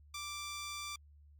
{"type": "tone", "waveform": "10% pulse", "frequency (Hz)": 1175, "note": "D6", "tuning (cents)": 1, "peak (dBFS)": -32, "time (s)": [0.14, 0.96], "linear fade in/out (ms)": 5, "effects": ["added 73 Hz sine -57 dBFS peak until 1.39 s", "MP3 64 kbps"]}